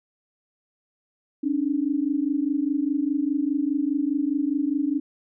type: tone pair together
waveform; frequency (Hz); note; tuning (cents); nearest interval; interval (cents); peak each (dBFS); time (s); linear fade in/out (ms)
sine; 275.4 / 300.3; C#4 / D4; -11 / +39; minor second; 150; -24; 1.43-5; 10
effects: none